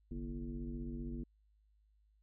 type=tone with frequency modulation; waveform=sine; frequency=146.83 Hz; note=D3; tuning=in tune; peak=-39 dBFS; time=0.11-1.24 s; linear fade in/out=5 ms; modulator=92.7 Hz; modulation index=1.8; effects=added 52 Hz sine -68 dBFS peak until 2.22 s